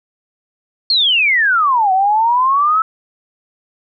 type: exponential two-way sweep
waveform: sine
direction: down then up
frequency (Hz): 4374 to 740 to 1323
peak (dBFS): -10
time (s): 0.9-2.82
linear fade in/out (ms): 2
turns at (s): 1.92
effects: none